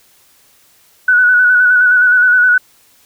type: tone with vibrato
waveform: sine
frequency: 1480 Hz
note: F#6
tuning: in tune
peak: -6 dBFS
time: 1.08-2.58 s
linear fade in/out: 5 ms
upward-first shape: square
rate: 9.6 Hz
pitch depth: 28 cents each way
effects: white hiss -50 dBFS RMS until 3.05 s